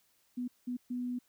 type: tone bursts at uneven times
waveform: sine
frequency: 246.9 Hz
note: B3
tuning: in tune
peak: -33 dBFS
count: 3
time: 0.37-0.48 / 0.67-0.77 / 0.9-1.19 s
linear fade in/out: 10 ms
effects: white hiss -71 dBFS RMS until 1.28 s